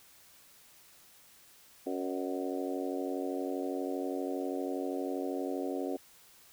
harmonic tone with a mistuned harmonic, 92.5 Hz, F#2, in tune, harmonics 3 / 4 / 5 / 6 / 7 / 8, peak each -36 / -38 / -40 / -42 / -43 / -44 dBFS, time 1.86-5.97 s, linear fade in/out 10 ms, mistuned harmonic 7, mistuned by -46 cents, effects white hiss -59 dBFS RMS until 6.52 s

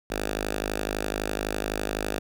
5% pulse tone with notch filter, 51.91 Hz, G#1, in tune, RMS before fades -30 dBFS, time 0.1-2.19 s, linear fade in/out 5 ms, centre 130 Hz, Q 0.58, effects none

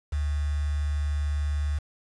sine tone with quantisation, 73.42 Hz, D2, in tune, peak -24 dBFS, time 0.12-1.79 s, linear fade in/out 10 ms, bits 7, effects resampled to 22050 Hz

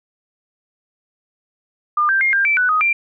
sine tone with pitch steps, 1205 / 1576 / 2127 / 1594 / 2327 / 1487 / 1252 / 2369 Hz, D6 / G6 / C7 / G6 / D7 / F#6 / D#6 / D7, +44 / +9 / +28 / +28 / -17 / +8 / +10 / +14 cents, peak -13 dBFS, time 1.97-2.93 s, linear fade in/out 5 ms, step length 120 ms, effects none

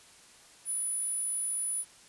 sine tone, 9956 Hz, D#9, in tune, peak -29 dBFS, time 0.65-1.85 s, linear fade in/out 50 ms, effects white hiss -56 dBFS RMS until 2.08 s + resampled to 24000 Hz

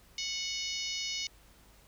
harmonic tone, 736 Hz, F#5, 9 cents flat, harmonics 3 / 4 / 5 / 6 / 7 / 8 / 9, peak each -41 / -40 / -42 / -42 / -39 / -43 / -46 dBFS, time 0.18-1.27 s, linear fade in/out 2 ms, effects added 50 Hz sine -61 dBFS peak until 1.87 s + pink hiss -61 dBFS RMS until 1.87 s

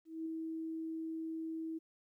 sine tone with ADSR envelope, 322.8 Hz, E4, 36 cents flat, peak -36 dBFS, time 0.05-1.79 s, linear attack 210 ms, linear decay 3 ms, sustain -2 dB, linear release 17 ms, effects 13-bit

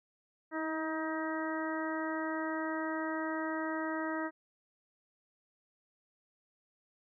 harmonic tone with a mistuned harmonic, 316.3 Hz, D#4, 29 cents sharp, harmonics 1 / 2 / 3 / 4 / 5 / 6, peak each -36 / -40 / -42 / -42 / -43 / -43 dBFS, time 0.51-4.31 s, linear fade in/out 50 ms, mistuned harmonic 1, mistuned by +17 cents, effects none

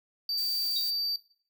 triangle tone, 4635 Hz, D8, 24 cents flat, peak -27 dBFS, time 0.29-1.16 s, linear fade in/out 2 ms
violet noise, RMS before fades -39 dBFS, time 0.37-0.91 s, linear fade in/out 10 ms
sine tone with exponential decay, 3815 Hz, A#7, 39 cents sharp, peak -27 dBFS, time 0.76-0.89 s, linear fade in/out 5 ms, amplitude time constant 28 ms
effects noise-tail reverb RT60 0.5 s tail -17 dB re dry

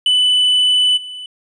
triangle tone with level steps, 2991 Hz, F#7, 18 cents sharp, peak -9 / -26 dBFS, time 0.06-1.26 s, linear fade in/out 2 ms, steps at 0.96 s, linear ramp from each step 20 ms, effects resampled to 22050 Hz

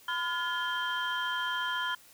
sine tone cluster, 1011 / 1417 / 1713 / 3157 Hz, B5 / F6 / A6 / G7, +40 / +25 / -47 / +12 cents, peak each -33 / -33 / -36 / -35 dBFS, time 0.08-1.95 s, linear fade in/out 5 ms, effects tanh soft clip ceiling -23 dBFS + white hiss -57 dBFS RMS until 2.13 s

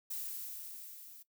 violet noise with level ramp, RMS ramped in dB -39 to -54 dBFS, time 0.1-1.23 s, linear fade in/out 10 ms, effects noise-tail reverb RT60 0.1 s tail -17 dB re dry

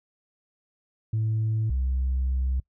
sine tone pair in turn, 110 / 64.79 Hz, A2 / C2, 0 / -16 cents, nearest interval major sixth, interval 916 cents, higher first, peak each -21 dBFS, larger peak neither, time 1.13-1.7 / 1.7-2.6 s, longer second, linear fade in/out 5 ms, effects noise-tail reverb RT60 0.1 s tail -23 dB re dry + tanh soft clip ceiling -20 dBFS

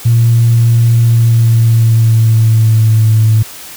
sine tone with pitch glide, 116.54 to 110 Hz, A#2 to A2, 0 to 0 cents, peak -4 dBFS, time 0.05-3.43 s, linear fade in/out 10 ms, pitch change -100 cents, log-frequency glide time 1.03-3.03 s, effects tanh soft clip ceiling 0 dBFS + white hiss -30 dBFS RMS until 3.76 s

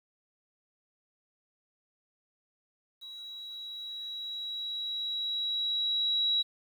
sine tone with level ramp, 3881 Hz, B7, 31 cents flat, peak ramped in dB -42 to -24 dBFS, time 3.01-6.43 s, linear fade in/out 20 ms, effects 10-bit

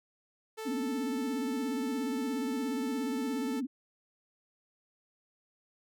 sawtooth tone, 440 Hz, A4, in tune, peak -34 dBFS, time 0.57-3.61 s, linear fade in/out 20 ms
sine tone with vibrato, 261.6 Hz, C4, in tune, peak -31 dBFS, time 0.65-3.67 s, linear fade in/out 20 ms, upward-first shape sine, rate 17 Hz, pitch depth 170 cents each way
effects none

